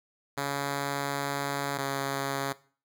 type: tone pair in turn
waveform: 5% pulse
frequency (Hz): 140.7 / 138.04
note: C#3 / C#3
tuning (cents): +26 / -7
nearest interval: unison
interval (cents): 33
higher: first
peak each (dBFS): -18 / -18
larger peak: neither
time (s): 0.37-1.78 / 1.78-2.53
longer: first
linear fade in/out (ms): 10
effects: noise-tail reverb RT60 0.4 s tail -18 dB re dry